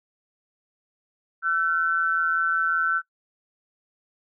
sine tone pair together, 1349 / 1514.2 Hz, E6 / F#6, +40 / +40 cents, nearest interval major second, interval 200 cents, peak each -23 dBFS, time 1.42-3.02 s, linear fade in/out 50 ms, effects noise-tail reverb RT60 0.1 s tail -18 dB re dry

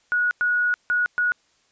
sine tone bursts at uneven times, 1457 Hz, F#6, 27 cents flat, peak -18 dBFS, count 4, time 0.12-0.31 / 0.41-0.74 / 0.9-1.06 / 1.18-1.32 s, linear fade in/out 0 ms, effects white hiss -63 dBFS RMS until 1.71 s + resampled to 16000 Hz

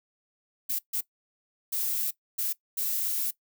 violet noise bursts at uneven times, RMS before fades -29 dBFS, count 5, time 0.69-0.79 / 0.93-1.01 / 1.72-2.11 / 2.38-2.53 / 2.77-3.31 s, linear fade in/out 10 ms, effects noise-tail reverb RT60 0.1 s tail -19 dB re dry

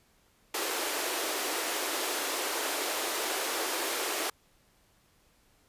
pink high-pass noise, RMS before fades -32 dBFS, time 0.54-4.3 s, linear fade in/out 5 ms, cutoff 310 Hz, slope 48 dB/octave, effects pink hiss -66 dBFS RMS until 5.68 s + resampled to 32000 Hz

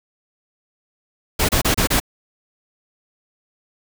pink noise bursts, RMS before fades -17 dBFS, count 5, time 1.39-2.001 s, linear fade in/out 10 ms, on 99 ms, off 29 ms, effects none

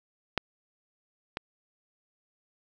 clicks, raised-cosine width 0.3 ms, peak -9 / -16 dBFS, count 2, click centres 0.377 / 1.371 s, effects none

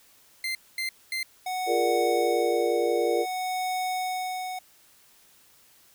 30% pulse tone bursts, 2082 Hz, C7, 9 cents flat, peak -25 dBFS, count 3, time 0.44-1.23 s, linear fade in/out 2 ms, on 110 ms, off 230 ms
square tone with tremolo, 740 Hz, F#5, in tune, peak -27 dBFS, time 1.46-4.59 s, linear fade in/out 5 ms, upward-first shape sine, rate 0.54 Hz, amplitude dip 50%
sine chord, Bb dominant seventh, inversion second, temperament equal, 349.2 / 415.3 / 466.2 / 587.3 Hz, F4 / Ab4 / Bb4 / D5, 0 / 0 / 0 / 0 cents, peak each -28 / -30 / -25 / -30 dBFS, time 1.66-3.26 s, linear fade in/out 50 ms
effects white hiss -58 dBFS RMS until 5.94 s

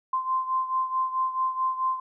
sine beating tone pair, 1040 / 1044.6 Hz, C6 / C6, -11 / -3 cents, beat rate 4.6 Hz, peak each -25 / -30 dBFS, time 0.13-2 s, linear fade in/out 5 ms, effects none

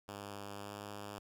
5% pulse tone with pitch glide, 101.2 to 102.44 Hz, G#2 to G#2, -44 to -23 cents, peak -33 dBFS, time 0.08-1.19 s, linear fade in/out 5 ms, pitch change +21 cents, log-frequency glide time 0.57-0.72 s, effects none

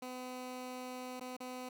15% pulse tone with dropouts, 253 Hz, B3, 42 cents sharp, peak -36 dBFS, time 0.02-1.69 s, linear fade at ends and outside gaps 5 ms, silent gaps 1.198-1.209 / 1.367-1.403 s, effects none

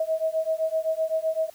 sine beating tone pair, 636 / 643.8 Hz, D#5 / E5, +38 / -41 cents, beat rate 7.8 Hz, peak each -26 dBFS, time 0-1.5 s, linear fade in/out 5 ms, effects white hiss -54 dBFS RMS until 1.54 s

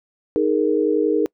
sine chord, D# suspended fourth, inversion none, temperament equal, 311.1 / 415.3 / 466.2 Hz, D#4 / G#4 / A#4, 0 / 0 / 0 cents, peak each -20 dBFS, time 0.36-1.26 s, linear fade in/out 0 ms, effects noise-tail reverb RT60 0.1 s tail -26 dB re dry

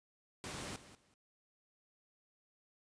pink noise with echo, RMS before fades -44 dBFS, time 0.44-0.76 s, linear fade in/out 0 ms, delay 190 ms, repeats 2, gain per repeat -14 dB, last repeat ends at 1.14 s, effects high-pass 60 Hz 12 dB/octave + resampled to 22050 Hz

